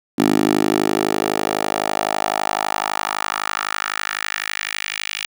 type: tone with high-pass filter sweep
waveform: 10% pulse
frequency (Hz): 51.91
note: G#1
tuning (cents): 0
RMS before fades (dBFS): -21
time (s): 0.18-5.26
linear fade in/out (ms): 10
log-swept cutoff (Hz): 270 to 2600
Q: 2.2
effects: none